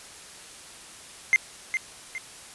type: tone with echo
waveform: triangle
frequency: 2093 Hz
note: C7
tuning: in tune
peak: -13 dBFS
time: 1.33-1.36 s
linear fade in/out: 0 ms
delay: 410 ms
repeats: 2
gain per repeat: -8 dB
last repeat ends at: 2.18 s
effects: white hiss -45 dBFS RMS until 2.54 s + resampled to 24000 Hz